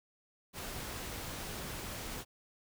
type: noise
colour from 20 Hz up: pink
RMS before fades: -42 dBFS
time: 0.53-2.25 s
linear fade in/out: 50 ms
effects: none